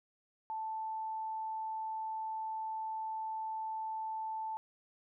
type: tone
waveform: sine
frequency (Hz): 880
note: A5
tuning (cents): 0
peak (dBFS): -36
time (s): 0.5-4.57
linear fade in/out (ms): 0
effects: none